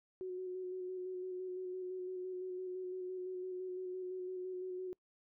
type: tone with vibrato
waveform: sine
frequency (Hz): 368.2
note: F#4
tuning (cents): -8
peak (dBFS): -39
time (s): 0.21-4.93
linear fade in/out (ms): 0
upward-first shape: square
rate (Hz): 5.9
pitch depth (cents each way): 17
effects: noise-tail reverb RT60 0.1 s tail -26 dB re dry